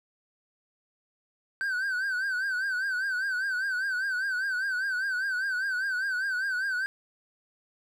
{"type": "tone with vibrato", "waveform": "triangle", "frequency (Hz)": 1537, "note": "G6", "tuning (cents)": -35, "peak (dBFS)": -25, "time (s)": [1.61, 6.86], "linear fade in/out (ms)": 0, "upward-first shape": "triangle", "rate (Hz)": 5, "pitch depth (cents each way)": 110, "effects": []}